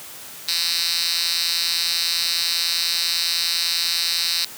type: tone with high-pass filter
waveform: 5% pulse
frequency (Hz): 170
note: F3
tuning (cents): -46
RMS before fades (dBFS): -22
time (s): 0.48-4.45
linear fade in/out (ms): 2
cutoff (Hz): 3800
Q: 6.8
effects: white hiss -38 dBFS RMS until 4.57 s + high-pass 80 Hz 12 dB/octave